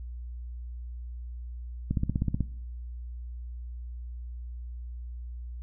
click train, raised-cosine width 5 ms, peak -14 dBFS, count 9, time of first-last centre 1.91-2.407 s, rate 16.1 Hz, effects noise-tail reverb RT60 0.7 s tail -19 dB re dry + added 60 Hz sine -36 dBFS peak until 5.62 s

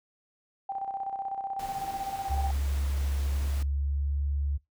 sine tone with tremolo, 784 Hz, G5, in tune, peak -29 dBFS, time 0.69-2.51 s, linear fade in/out 5 ms, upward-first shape square, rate 16 Hz, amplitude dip 55%
pink noise, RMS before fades -44 dBFS, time 1.59-3.63 s, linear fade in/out 5 ms
sine tone with pitch glide, 69.4 to 71.02 Hz, C#2 to C#2, +3 to +43 cents, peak -26 dBFS, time 2.29-4.58 s, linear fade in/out 20 ms, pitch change +40 cents, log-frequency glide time 3.27-4.19 s
effects noise-tail reverb RT60 0.2 s tail -23 dB re dry

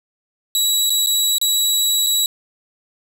20% pulse tone with dropouts, 3896 Hz, B7, 24 cents flat, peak -9 dBFS, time 0.55-2.26 s, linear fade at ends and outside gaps 1 ms, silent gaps 0.896-0.903 / 1.062-1.07 / 1.383-1.414 / 2.064-2.068 s, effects 7-bit

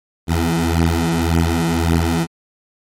15% pulse beating tone pair, 82.41 / 84.21 Hz, E2 / E2, 0 / +37 cents, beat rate 1.8 Hz, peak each -11 dBFS, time 0.27-2.27 s, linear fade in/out 50 ms, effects MP3 64 kbps

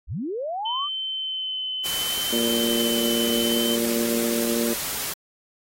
sine linear sweep, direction up, 37.02 to 1217 Hz, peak -26 dBFS, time 0.07-0.89 s, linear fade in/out 50 ms
sine tone with vibrato, 3062 Hz, G7, 41 cents flat, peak -26 dBFS, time 0.65-3.76 s, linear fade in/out 10 ms, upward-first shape sine, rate 0.7 Hz, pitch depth 11 cents each way
white noise, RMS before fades -29 dBFS, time 1.84-5.14 s, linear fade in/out 20 ms
harmonic tone, 116.54 Hz, A#2, in tune, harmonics 2 / 3 / 4 / 5, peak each -25 / -29 / -30 / -34 dBFS, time 2.32-4.74 s, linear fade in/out 10 ms
effects AAC 48 kbps

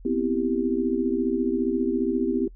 sine chord, C major seventh, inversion third, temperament equal, 246.9 / 261.6 / 329.6 / 392 Hz, B3 / C4 / E4 / G4, 0 / 0 / 0 / 0 cents, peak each -27 dBFS, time 0.05-2.48 s, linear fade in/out 5 ms, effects noise-tail reverb RT60 0.1 s tail -22 dB re dry + added 42 Hz sine -42 dBFS peak until 2.55 s

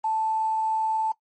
sine tone with quantisation, 880 Hz, A5, in tune, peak -22 dBFS, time 0.04-1.12 s, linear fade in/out 5 ms, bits 8, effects noise-tail reverb RT60 0.1 s tail -17 dB re dry + MP3 32 kbps

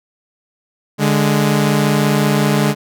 sawtooth tone pair together, 146.83 / 207.6 Hz, D3 / G#3, 0 / 0 cents, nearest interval tritone, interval 600 cents, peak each -11 dBFS, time 0.98-2.75 s, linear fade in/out 50 ms, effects none

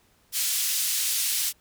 white band-pass noise, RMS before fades -26 dBFS, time 0.32-1.53 s, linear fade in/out 50 ms, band 3000 to 14000 Hz, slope 12 dB/octave, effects pink hiss -63 dBFS RMS until 1.6 s

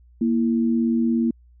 sine tone pair together, 233.8 / 330.8 Hz, A#3 / E4, +5 / +6 cents, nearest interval tritone, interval 601 cents, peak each -18 / -25 dBFS, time 0.21-1.31 s, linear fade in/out 5 ms, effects added 60 Hz sine -49 dBFS peak until 1.6 s

